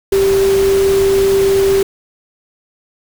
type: tone in noise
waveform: sine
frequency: 390.5 Hz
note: G4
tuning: 7 cents flat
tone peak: -9 dBFS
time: 0.12-1.83 s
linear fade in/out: 5 ms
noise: pink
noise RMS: -23 dBFS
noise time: 0.12-1.83 s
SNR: +11 dB
effects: none